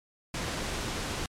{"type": "noise", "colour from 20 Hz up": "pink", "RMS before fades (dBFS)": -33, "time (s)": [0.34, 1.26], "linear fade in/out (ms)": 2, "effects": ["low-pass 8000 Hz 12 dB/octave", "MP3 96 kbps"]}